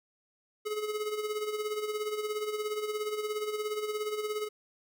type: tone with tremolo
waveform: square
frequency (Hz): 424.4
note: G#4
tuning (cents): +38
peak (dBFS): -30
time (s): 0.65-4.49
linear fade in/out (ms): 20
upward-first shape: sine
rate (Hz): 17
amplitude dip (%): 60
effects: none